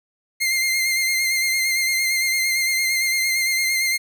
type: tone with vibrato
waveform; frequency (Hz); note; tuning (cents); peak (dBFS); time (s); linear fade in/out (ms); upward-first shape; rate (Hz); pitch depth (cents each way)
sawtooth; 2104; C7; +9; -15; 0.4-3.98; 20; sine; 8.8; 29
effects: none